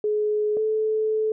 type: tone pair in turn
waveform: sine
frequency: 422.7 / 434.6 Hz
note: G#4 / A4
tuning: +31 / -21 cents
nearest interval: unison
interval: 48 cents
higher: second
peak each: -20 dBFS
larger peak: neither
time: 0.04-0.57 / 0.57-1.32 s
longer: second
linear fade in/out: 2 ms
effects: none